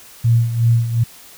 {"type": "tone with tremolo", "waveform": "sine", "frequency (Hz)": 116.54, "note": "A#2", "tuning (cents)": 0, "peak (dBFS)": -9, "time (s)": [0.24, 1.04], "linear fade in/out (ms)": 10, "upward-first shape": "sine", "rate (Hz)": 2.7, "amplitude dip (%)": 70, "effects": ["white hiss -42 dBFS RMS until 1.37 s"]}